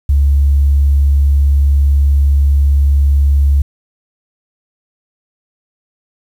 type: tone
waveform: sine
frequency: 70.4 Hz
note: C#2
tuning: 27 cents sharp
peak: -6 dBFS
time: 0.09-3.62 s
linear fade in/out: 5 ms
effects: tanh soft clip ceiling -2 dBFS + 7-bit